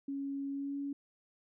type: tone with pitch glide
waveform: sine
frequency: 277.2 to 281.2 Hz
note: C#4 to C#4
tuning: 0 to +25 cents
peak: -35 dBFS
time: 0.08-0.93 s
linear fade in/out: 5 ms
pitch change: +25 cents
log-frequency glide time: 0.5-0.77 s
effects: none